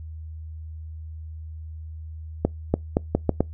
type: accelerating click train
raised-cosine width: 2 ms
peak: -5 dBFS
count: 6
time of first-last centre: 2.45-3.406 s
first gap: 290 ms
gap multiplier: 0.79
effects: noise-tail reverb RT60 0.2 s tail -26 dB re dry + added 79 Hz sine -34 dBFS peak until 3.53 s